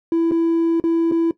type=tone with dropouts; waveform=triangle; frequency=332 Hz; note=E4; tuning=12 cents sharp; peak=-11 dBFS; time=0.12-1.31 s; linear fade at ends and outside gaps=2 ms; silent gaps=0.312-0.318 / 0.8-0.839 / 1.114-1.12 s; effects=noise-tail reverb RT60 0.1 s tail -18 dB re dry + tanh soft clip ceiling -11 dBFS